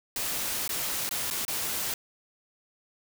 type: noise with dropouts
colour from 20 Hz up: white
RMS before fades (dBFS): -31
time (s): 0.16-1.94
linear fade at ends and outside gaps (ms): 2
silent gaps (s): 0.678-0.692 / 1.092-1.11 / 1.302-1.309 / 1.451-1.48
effects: none